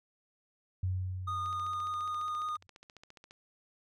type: tone with exponential decay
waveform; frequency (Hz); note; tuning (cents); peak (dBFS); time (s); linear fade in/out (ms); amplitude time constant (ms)
sine; 92.5; F#2; 0; -28; 0.83-2.67; 5; 400
type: tone with vibrato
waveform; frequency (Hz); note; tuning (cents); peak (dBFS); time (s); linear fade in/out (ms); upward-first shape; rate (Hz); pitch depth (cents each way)
triangle; 1230; D#6; -20; -31; 1.27-2.57; 10; sine; 5.3; 10
type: click train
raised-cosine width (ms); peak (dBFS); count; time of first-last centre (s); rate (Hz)
0.2; -35; 28; 1.46-3.309; 14.6
effects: none